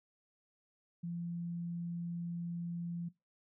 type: tone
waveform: sine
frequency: 171.4 Hz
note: F3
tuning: 32 cents flat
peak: -37 dBFS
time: 1.03-3.09 s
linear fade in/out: 10 ms
effects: noise-tail reverb RT60 0.2 s tail -19 dB re dry